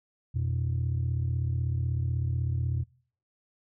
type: tone pair together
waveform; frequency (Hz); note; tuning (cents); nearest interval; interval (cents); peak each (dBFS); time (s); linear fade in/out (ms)
sine; 87.26 / 123.4; F2 / B2; -1 / -1; tritone; 600; -27; 0.34-2.84; 20
effects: noise-tail reverb RT60 0.5 s tail -24 dB re dry + tanh soft clip ceiling -22 dBFS